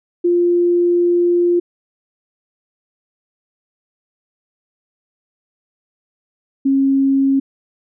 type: tone pair in turn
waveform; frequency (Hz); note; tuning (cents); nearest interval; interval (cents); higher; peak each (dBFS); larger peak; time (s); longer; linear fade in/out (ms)
sine; 349.2 / 271.8; F4 / C#4; 0 / -34; major third; 434; first; -11; neither; 0.24-1.6 / 6.65-7.4; first; 10
effects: none